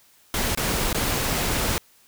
pink noise with dropouts, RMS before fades -24 dBFS, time 0.34-1.78 s, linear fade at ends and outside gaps 0 ms, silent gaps 0.549-0.574 / 0.928-0.946 s, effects white hiss -57 dBFS RMS until 2.07 s

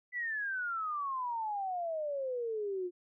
sine exponential sweep, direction down, 2006 to 349.2 Hz, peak -33 dBFS, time 0.12-2.91 s, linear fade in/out 50 ms, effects none

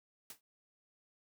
white noise with exponential decay, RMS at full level -44 dBFS, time 0.3-0.41 s, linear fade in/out 2 ms, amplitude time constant 22 ms, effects high-pass 100 Hz 12 dB/octave

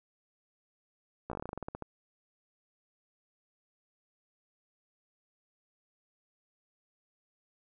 slowing click train, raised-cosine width 1 ms, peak -24 dBFS, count 15, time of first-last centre 1.3-1.823 s, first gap 15 ms, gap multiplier 1.13, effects none

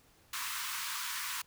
pink high-pass noise, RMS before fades -38 dBFS, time 0.33-1.42 s, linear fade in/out 5 ms, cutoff 950 Hz, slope 96 dB/octave, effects pink hiss -65 dBFS RMS until 1.46 s

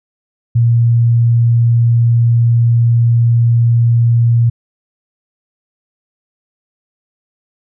sine tone, 117.5 Hz, A#2, 14 cents sharp, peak -7 dBFS, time 0.55-4.5 s, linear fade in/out 10 ms, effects none

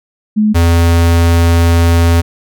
sine / square tone pair in turn, 212.9 / 84.49 Hz, G#3 / E2, +43 / +43 cents, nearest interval octave + major third, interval 1600 cents, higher first, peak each -7 dBFS, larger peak neither, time 0.36-0.54 / 0.54-2.22 s, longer second, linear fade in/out 20 ms, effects none

